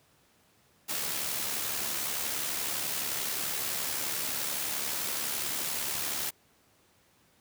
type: noise with amplitude modulation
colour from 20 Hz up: white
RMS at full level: -31 dBFS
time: 0.88-6.31 s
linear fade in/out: 20 ms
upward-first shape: sine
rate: 71.6 Hz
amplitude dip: 40%
effects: pink hiss -65 dBFS RMS until 7.4 s + high-pass 80 Hz 12 dB/octave